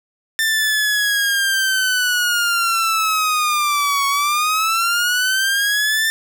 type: linear two-way sweep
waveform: sawtooth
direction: down then up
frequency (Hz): 1791 to 1108.7 to 1791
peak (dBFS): -12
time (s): 0.39-6.1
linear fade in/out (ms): 0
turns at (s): 4.07
effects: none